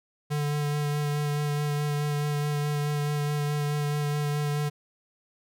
square tone with vibrato, 147.1 Hz, D3, 3 cents sharp, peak -26 dBFS, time 0.3-4.7 s, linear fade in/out 20 ms, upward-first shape sine, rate 4.7 Hz, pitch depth 15 cents each way, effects none

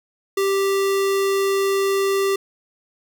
square tone, 392 Hz, G4, in tune, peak -18 dBFS, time 0.37-2.36 s, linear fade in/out 5 ms, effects 10-bit

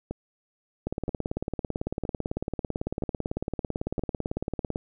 two click trains, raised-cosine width 2 ms, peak -15 / -18 dBFS, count 71 / 5, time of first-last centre 0.87-4.759 / 0.11-3.993 s, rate 18 / 1.03 Hz, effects none

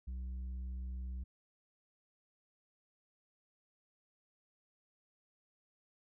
sine tone with tanh clipping, 63 Hz, B1, 35 cents sharp, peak -40 dBFS, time 0.07-1.24 s, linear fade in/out 10 ms, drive 5 dB, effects none

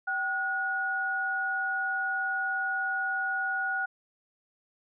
sine tone pair together, 771 / 1451.6 Hz, G5 / F#6, -29 / -34 cents, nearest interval major seventh, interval 1095 cents, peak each -34 / -28 dBFS, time 0.07-3.86 s, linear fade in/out 10 ms, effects none

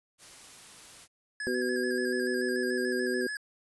white noise, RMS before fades -50 dBFS, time 0.18-1.08 s, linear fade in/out 50 ms
square tone with vibrato, 1661.2 Hz, G#6, in tune, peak -34 dBFS, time 1.4-3.37 s, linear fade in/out 2 ms, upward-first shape square, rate 6.9 Hz, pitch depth 42 cents each way
harmonic tone, 124.8 Hz, B2, 19 cents sharp, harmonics 2 / 3 / 4, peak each -33 / -30 / -36 dBFS, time 1.47-3.27 s, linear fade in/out 0 ms
effects resampled to 24000 Hz

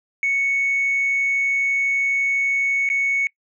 sine tone with dropouts, 2217 Hz, C#7, in tune, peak -16 dBFS, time 0.23-3.27 s, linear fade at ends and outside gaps 1 ms, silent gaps 2.89-2.9 s, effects noise-tail reverb RT60 0.1 s tail -25 dB re dry + tanh soft clip ceiling -14 dBFS

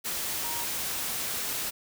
sine tone in noise, 942 Hz, A#5, 18 cents sharp, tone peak -38 dBFS, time 0.43-0.65 s, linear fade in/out 20 ms, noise white, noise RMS -32 dBFS, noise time 0.04-1.71 s, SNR -9 dB, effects none

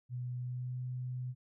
sine tone with pitch glide, 124 to 126.02 Hz, B2 to B2, +7 to +35 cents, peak -36 dBFS, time 0.09-1.35 s, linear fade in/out 50 ms, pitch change +28 cents, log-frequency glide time 0.37-0.78 s, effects none

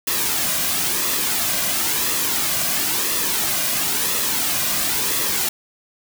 white noise with flanger, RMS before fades -21 dBFS, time 0.07-5.49 s, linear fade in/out 5 ms, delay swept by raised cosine 1.3 to 2.3 ms, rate 0.98 Hz, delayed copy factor -0.5, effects none

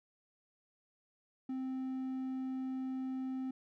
triangle tone, 261.1 Hz, C4, 3 cents flat, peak -34 dBFS, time 1.49-3.51 s, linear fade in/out 5 ms, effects none

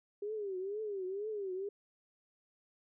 sine tone with vibrato, 400.3 Hz, G4, 36 cents sharp, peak -36 dBFS, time 0.22-1.69 s, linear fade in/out 5 ms, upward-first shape triangle, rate 2.1 Hz, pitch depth 170 cents each way, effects none

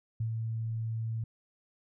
sine tone with ADSR envelope, 112.7 Hz, A2, 42 cents sharp, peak -28 dBFS, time 0.2-1.24 s, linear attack 6 ms, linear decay 91 ms, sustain -3 dB, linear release 4 ms, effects none

